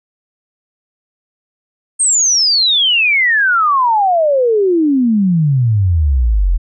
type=exponential sweep; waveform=sine; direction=down; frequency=8660 to 40.3 Hz; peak=-9 dBFS; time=1.99-6.58 s; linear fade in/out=20 ms; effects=none